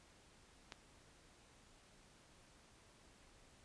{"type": "click", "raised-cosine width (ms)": 0.2, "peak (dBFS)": -30, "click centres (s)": 0.722, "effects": ["pink hiss -66 dBFS RMS until 3.64 s", "resampled to 22050 Hz"]}